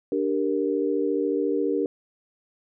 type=chord; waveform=sine; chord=G minor; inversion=second; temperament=equal; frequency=293.7 / 392 / 466.2 Hz; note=D4 / G4 / Bb4; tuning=0 / 0 / 0 cents; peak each=-26 dBFS; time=0.12-1.86 s; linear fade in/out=2 ms; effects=none